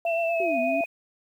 sine tone with vibrato, 669 Hz, E5, 25 cents sharp, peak -23 dBFS, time 0.05-0.84 s, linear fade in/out 2 ms, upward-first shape sine, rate 8.3 Hz, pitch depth 30 cents each way
sine tone with pitch glide, 2680 to 2486 Hz, E7 to D#7, +28 to -2 cents, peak -30 dBFS, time 0.06-0.86 s, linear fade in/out 10 ms, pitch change -130 cents, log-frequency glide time 0.23-0.54 s
sine linear two-way sweep, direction down then up, 397.4 to 242.2 to 285.6 Hz, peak -28 dBFS, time 0.4-0.81 s, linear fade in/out 2 ms, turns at 0.59 s
effects 9-bit

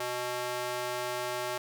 square tone with high-pass filter, 123.47 Hz, B2, in tune, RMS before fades -34 dBFS, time 0-1.58 s, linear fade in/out 5 ms, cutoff 570 Hz, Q 1.1, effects none

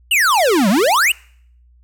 square exponential two-way sweep, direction down then up, 3000 to 180.8 to 3000 Hz, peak -12 dBFS, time 0.11-1.12 s, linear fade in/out 5 ms, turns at 0.69 s, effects noise-tail reverb RT60 0.6 s tail -26 dB re dry + added 60 Hz sine -47 dBFS peak until 1.83 s

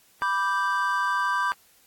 triangle chord, G major, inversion first, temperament equal, 987.8 / 1174.7 / 1568 Hz, B5 / D6 / G6, 0 / 0 / 0 cents, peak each -25 dBFS, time 0.22-1.52 s, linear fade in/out 0 ms, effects white hiss -59 dBFS RMS until 1.86 s + AAC 64 kbps

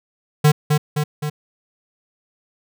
square tone with echo, 150 Hz, D3, 37 cents sharp, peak -10 dBFS, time 0.44-0.52 s, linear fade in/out 10 ms, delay 260 ms, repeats 3, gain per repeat -4 dB, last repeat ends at 1.3 s, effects none

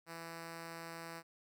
5% pulse tone, 166 Hz, E3, 12 cents sharp, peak -34 dBFS, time 0.06-1.23 s, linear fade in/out 50 ms, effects none

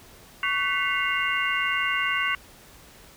sine tone cluster, 1122 / 1511 / 1987 / 2149 / 2790 Hz, C#6 / F#6 / B6 / C7 / F7, +21 / +36 / +10 / +46 / -2 cents, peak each -29 dBFS, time 0.43-2.35 s, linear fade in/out 2 ms, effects pink hiss -50 dBFS RMS until 3.16 s

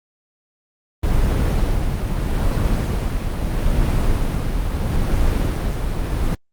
brown noise with tremolo, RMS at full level -17 dBFS, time 1.03-6.35 s, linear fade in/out 5 ms, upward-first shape sine, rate 0.77 Hz, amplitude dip 35%, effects Opus 32 kbps

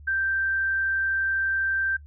sine tone, 1568 Hz, G6, in tune, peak -22 dBFS, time 0.07-1.97 s, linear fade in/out 10 ms, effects noise-tail reverb RT60 0.1 s tail -20 dB re dry + added 73 Hz sine -43 dBFS peak until 2.06 s

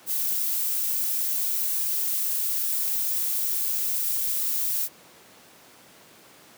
violet noise, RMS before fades -26 dBFS, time 0.06-4.89 s, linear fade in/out 50 ms, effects pink hiss -51 dBFS RMS until 6.57 s + high-pass 200 Hz 12 dB/octave

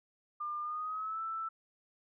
sine tone with pitch glide, 1200 to 1323.8 Hz, D6 to E6, +37 to +7 cents, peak -35 dBFS, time 0.4-1.49 s, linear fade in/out 10 ms, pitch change +170 cents, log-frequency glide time 0.61-1.21 s, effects none

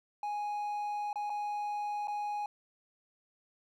triangle tone with dropouts, 830 Hz, G#5, 1 cent flat, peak -31 dBFS, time 0.23-2.46 s, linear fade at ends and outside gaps 2 ms, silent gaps 1.13-1.157 / 1.297-1.301 / 2.073-2.081 s, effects none

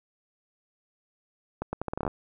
accelerating click train, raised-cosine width 1 ms, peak -16 dBFS, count 11, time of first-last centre 1.62-2.078 s, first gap 110 ms, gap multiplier 0.78, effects none

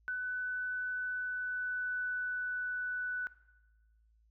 sine tone with pitch glide, 1498 to 1488.5 Hz, F#6 to F#6, +21 to +10 cents, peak -33 dBFS, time 0.08-3.27 s, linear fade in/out 0 ms, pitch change -11 cents, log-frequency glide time 0.94-2.64 s, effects noise-tail reverb RT60 1.0 s tail -17 dB re dry + added 55 Hz sine -65 dBFS peak until 4.3 s

